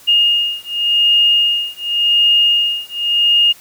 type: beating tone pair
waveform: sine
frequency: 2842 / 2842.89 Hz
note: F7 / F7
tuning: +30 / +30 cents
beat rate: 0.89 Hz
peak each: -14 dBFS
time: 0.07-3.53 s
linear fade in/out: 20 ms
effects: white hiss -43 dBFS RMS until 3.6 s